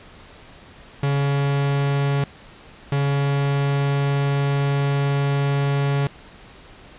45% pulse tone pair in turn, 140.4 / 140.4 Hz, C#3 / C#3, +22 / +22 cents, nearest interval unison, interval 0 cents, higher neither, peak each -18 dBFS, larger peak neither, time 1.03-2.24 / 2.92-6.07 s, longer second, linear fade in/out 2 ms, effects pink hiss -45 dBFS RMS until 6.98 s + resampled to 8000 Hz

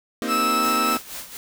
sawtooth chord, C minor seventh, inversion third, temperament equal, 233.1 / 261.6 / 311.1 / 392 Hz, Bb3 / C4 / Eb4 / G4, 0 / 0 / 0 / 0 cents, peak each -24 / -26 / -26 / -30 dBFS, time 0.22-0.97 s, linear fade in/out 0 ms
40% pulse tone with vibrato, 1309 Hz, E6, 13 cents flat, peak -19 dBFS, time 0.27-0.99 s, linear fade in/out 50 ms, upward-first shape sine, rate 9.8 Hz, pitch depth 8 cents each way
white noise with tremolo, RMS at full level -33 dBFS, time 0.63-1.37 s, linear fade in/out 0 ms, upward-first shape sine, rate 4.2 Hz, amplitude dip 70%
effects none

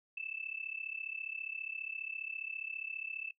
sine tone with amplitude modulation, 2637 Hz, E7, in tune, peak -35 dBFS, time 0.17-3.31 s, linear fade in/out 5 ms, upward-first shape sine, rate 34.8 Hz, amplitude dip 90%, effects noise-tail reverb RT60 0.1 s tail -19 dB re dry

